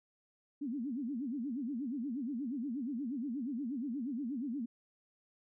sine tone with vibrato, 257.8 Hz, C4, 26 cents flat, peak -35 dBFS, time 0.61-4.66 s, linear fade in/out 10 ms, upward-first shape sine, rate 8.4 Hz, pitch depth 250 cents each way, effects none

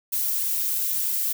violet noise with flanger, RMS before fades -25 dBFS, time 0.12-1.33 s, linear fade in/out 10 ms, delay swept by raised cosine 1.9 to 3 ms, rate 3 Hz, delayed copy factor +0.7, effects none

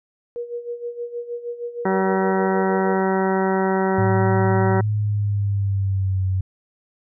sine tone with tremolo, 477.3 Hz, A#4, 41 cents sharp, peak -24 dBFS, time 0.36-3 s, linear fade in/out 0 ms, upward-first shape sine, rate 6.4 Hz, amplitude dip 75%
harmonic tone, 190.4 Hz, F#3, 50 cents sharp, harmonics 1 / 2 / 3 / 4 / 5 / 6 / 7 / 8 / 9 / 10, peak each -22 / -21 / -28 / -26 / -27 / -39 / -32 / -33 / -42 / -33 dBFS, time 1.85-4.81 s, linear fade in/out 5 ms
sine tone with pitch glide, 107.5 to 94.13 Hz, A2 to F#2, -40 to +30 cents, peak -18 dBFS, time 3.98-6.41 s, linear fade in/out 5 ms, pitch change -230 cents, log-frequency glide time 4.73-6.24 s
effects none

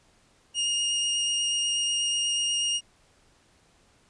sawtooth tone with vibrato, 2848 Hz, F7, 33 cents sharp, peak -21 dBFS, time 0.54-2.81 s, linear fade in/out 50 ms, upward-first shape triangle, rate 8.2 Hz, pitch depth 11 cents each way, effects pink hiss -62 dBFS RMS until 4.09 s + resampled to 22050 Hz

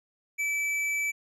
sine tone with hard clipping, 2309 Hz, D7, 30 cents flat, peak -28 dBFS, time 0.38-1.12 s, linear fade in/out 20 ms, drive 9 dB, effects none

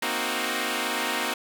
5% pulse chord, C half-diminished seventh, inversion third, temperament equal, 233.1 / 261.6 / 311.1 / 370 Hz, Bb3 / C4 / Eb4 / Gb4, 0 / 0 / 0 / 0 cents, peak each -20 dBFS, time 0.02-1.34 s, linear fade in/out 5 ms, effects none

